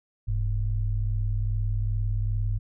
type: tone pair together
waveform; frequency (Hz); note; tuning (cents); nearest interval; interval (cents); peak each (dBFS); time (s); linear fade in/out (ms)
sine; 41.35 / 103.83; E1 / G#2; +6 / 0; octave + major third; 1594; -26; 0.27-2.59; 20
effects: none